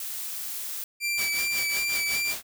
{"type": "noise", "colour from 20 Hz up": "blue", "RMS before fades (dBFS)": -34, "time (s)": [0, 0.84], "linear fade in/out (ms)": 2}
{"type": "tone with vibrato", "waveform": "sawtooth", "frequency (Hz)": 2335, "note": "D7", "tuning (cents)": -11, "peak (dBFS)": -22, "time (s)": [1, 2.35], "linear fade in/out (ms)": 50, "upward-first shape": "square", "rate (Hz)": 2.6, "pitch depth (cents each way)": 20}
{"type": "noise with tremolo", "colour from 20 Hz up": "white", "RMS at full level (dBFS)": -31, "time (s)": [1.17, 2.43], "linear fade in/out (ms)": 20, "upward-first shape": "triangle", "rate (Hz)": 5.4, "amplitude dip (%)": 90}
{"effects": []}